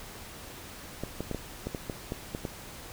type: clicks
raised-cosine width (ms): 2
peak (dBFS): -19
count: 10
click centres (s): 1.036 / 1.206 / 1.313 / 1.347 / 1.67 / 1.748 / 1.898 / 2.121 / 2.349 / 2.452
effects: pink hiss -45 dBFS RMS until 2.92 s